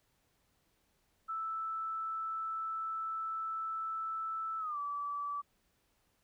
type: tone with pitch glide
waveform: sine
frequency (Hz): 1318 to 1154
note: E6 to D6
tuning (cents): -1 to -31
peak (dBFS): -35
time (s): 1.28-5.42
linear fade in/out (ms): 20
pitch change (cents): -230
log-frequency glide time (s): 4.59-4.78
effects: pink hiss -75 dBFS RMS until 6.23 s